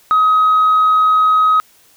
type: tone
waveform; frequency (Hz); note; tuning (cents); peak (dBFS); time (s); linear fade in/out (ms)
sine; 1265; D#6; +28; -7; 0.11-1.6; 0
effects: tanh soft clip ceiling -6 dBFS + white hiss -50 dBFS RMS until 1.96 s